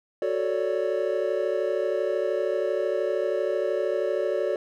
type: chord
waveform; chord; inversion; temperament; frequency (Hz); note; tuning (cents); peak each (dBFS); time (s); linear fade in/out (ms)
triangle; D major seventh; first; equal; 370 / 440 / 554.4 / 587.3; F#4 / A4 / C#5 / D5; 0 / 0 / 0 / 0; -27; 0.22-4.56; 2
effects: none